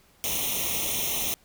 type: noise with comb filter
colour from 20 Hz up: white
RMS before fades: -28 dBFS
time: 0.24-1.34 s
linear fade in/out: 0 ms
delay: 0.32 ms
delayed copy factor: +0.9
effects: pink hiss -60 dBFS RMS until 1.44 s